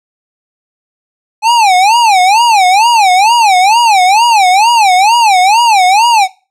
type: tone with vibrato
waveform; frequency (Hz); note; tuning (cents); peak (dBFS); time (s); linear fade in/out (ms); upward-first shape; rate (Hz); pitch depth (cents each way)
square; 833; G#5; +5; -5; 1.42-6.28; 50; sine; 2.2; 240
effects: noise-tail reverb RT60 0.3 s tail -20 dB re dry + low-pass 8000 Hz 12 dB/octave